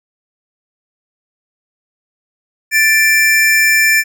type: tone pair together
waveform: square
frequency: 1762 / 2352 Hz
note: A6 / D7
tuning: +2 / +2 cents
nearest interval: perfect fourth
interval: 500 cents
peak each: -12 dBFS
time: 2.71-4.04 s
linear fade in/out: 50 ms
effects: none